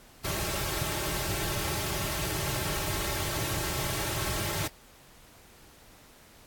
pink noise with comb filter, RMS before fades -31 dBFS, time 0.24-4.68 s, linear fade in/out 10 ms, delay 4.1 ms, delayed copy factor -0.95, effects pink hiss -55 dBFS RMS until 6.46 s + AAC 64 kbps

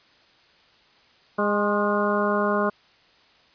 harmonic tone with a mistuned harmonic, 205.4 Hz, G#3, 19 cents flat, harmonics 1 / 2 / 3 / 4 / 5 / 6 / 7, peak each -26 / -26 / -26 / -34 / -27 / -30 / -30 dBFS, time 1.38-2.7 s, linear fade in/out 10 ms, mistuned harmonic 5, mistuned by +49 cents, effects white hiss -57 dBFS RMS until 3.54 s + resampled to 11025 Hz

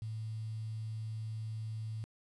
sine tone with quantisation, 110 Hz, A2, in tune, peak -37 dBFS, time 0.02-2.04 s, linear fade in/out 0 ms, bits 10, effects resampled to 24000 Hz

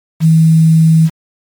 sine tone with quantisation, 161 Hz, E3, 41 cents flat, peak -4 dBFS, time 0.2-1.1 s, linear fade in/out 50 ms, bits 5, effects MP3 96 kbps

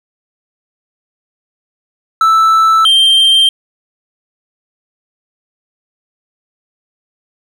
triangle tone pair in turn, 1318.5 / 3157 Hz, E6 / G7, 0 / +12 cents, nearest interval octave + minor third, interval 1512 cents, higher second, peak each -4 dBFS, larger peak neither, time 2.21-2.85 / 2.85-3.49 s, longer neither, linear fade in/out 2 ms, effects none

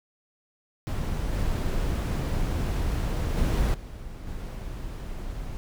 brown noise with level steps, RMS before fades -28 / -26 / -23 / -39 / -35 dBFS, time 0.87-5.57 s, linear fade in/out 0 ms, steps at 1.33 / 3.37 / 3.74 / 4.27 s, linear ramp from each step 2 ms, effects none

